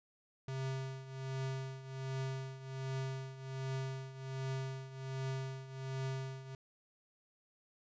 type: tone with tremolo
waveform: square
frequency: 132.9 Hz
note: C3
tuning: 27 cents sharp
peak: -36 dBFS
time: 0.48-6.55 s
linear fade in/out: 2 ms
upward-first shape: triangle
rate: 1.3 Hz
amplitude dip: 80%
effects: resampled to 16000 Hz